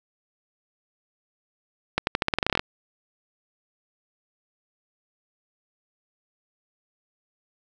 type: accelerating click train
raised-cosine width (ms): 0.3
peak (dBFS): -5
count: 14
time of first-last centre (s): 1.98-2.594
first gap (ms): 91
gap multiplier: 0.88
effects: none